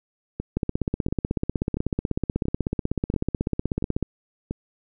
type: two click trains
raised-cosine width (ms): 3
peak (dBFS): -15 / -10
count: 7 / 57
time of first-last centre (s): 0.4-4.51 / 0.57-4.027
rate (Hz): 1.46 / 16.2
effects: none